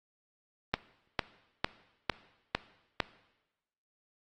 click train, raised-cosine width 0.3 ms, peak -10 dBFS, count 6, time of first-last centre 0.74-3.002 s, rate 2.21 Hz, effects noise-tail reverb RT60 1.0 s tail -18 dB re dry + Opus 24 kbps

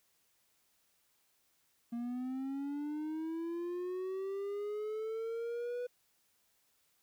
triangle linear sweep, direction up, 233.1 to 493.9 Hz, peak -34 dBFS, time 1.92-5.87 s, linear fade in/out 10 ms, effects white hiss -74 dBFS RMS until 7.02 s

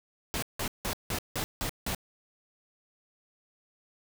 pink noise bursts, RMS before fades -32 dBFS, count 7, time 0.34-1.948 s, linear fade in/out 0 ms, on 84 ms, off 170 ms, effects none

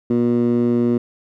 15% pulse tone with band-pass filter, 119.8 Hz, A#2, 48 cents sharp, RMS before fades -17 dBFS, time 0.1-0.98 s, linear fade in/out 5 ms, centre 280 Hz, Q 2.3, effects none

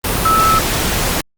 sine tone in noise, 1305 Hz, E6, 18 cents flat, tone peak -10 dBFS, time 0.25-0.59 s, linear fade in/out 5 ms, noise pink, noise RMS -17 dBFS, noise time 0.04-1.21 s, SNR +4 dB, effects Opus 32 kbps

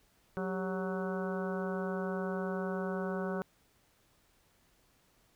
harmonic tone with a mistuned harmonic, 186 Hz, F#3, 9 cents sharp, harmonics 1 / 2 / 3 / 4 / 5 / 6 / 7 / 8, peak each -36 / -38 / -40 / -46 / -48 / -47 / -48 / -45 dBFS, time 0.37-3.42 s, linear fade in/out 0 ms, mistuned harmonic 2, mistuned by +93 cents, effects pink hiss -69 dBFS RMS until 5.35 s

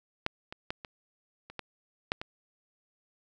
clicks, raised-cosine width 0.3 ms, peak -12 / -24 / -17 / -25 / -29 / -20 / -11 / -21 dBFS, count 8, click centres 0.264 / 0.525 / 0.705 / 0.848 / 1.5 / 1.593 / 2.119 / 2.215 s, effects none

